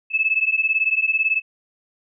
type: beating tone pair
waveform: sine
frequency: 2600 / 2618 Hz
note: E7 / E7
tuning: -24 / -13 cents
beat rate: 18 Hz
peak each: -20 dBFS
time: 0.1-1.42 s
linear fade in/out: 50 ms
effects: none